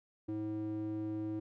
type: tone with band-pass filter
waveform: square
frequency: 107.2 Hz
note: A2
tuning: 45 cents flat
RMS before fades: -38 dBFS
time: 0.28-1.4 s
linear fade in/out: 10 ms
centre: 290 Hz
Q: 3.9
effects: none